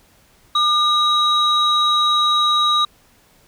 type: tone pair together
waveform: sine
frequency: 1206 / 3829 Hz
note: D6 / A#7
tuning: +46 / +46 cents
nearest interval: octave + minor sixth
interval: 2000 cents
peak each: -15 dBFS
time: 0.55-2.85 s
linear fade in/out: 5 ms
effects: tanh soft clip ceiling -8 dBFS + pink hiss -54 dBFS RMS until 3.47 s